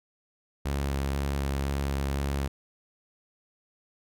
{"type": "tone with vibrato", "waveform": "sawtooth", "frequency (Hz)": 69.3, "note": "C#2", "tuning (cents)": 0, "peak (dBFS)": -23, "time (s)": [0.65, 2.48], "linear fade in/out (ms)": 10, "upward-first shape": "square", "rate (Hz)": 2, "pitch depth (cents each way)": 11, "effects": []}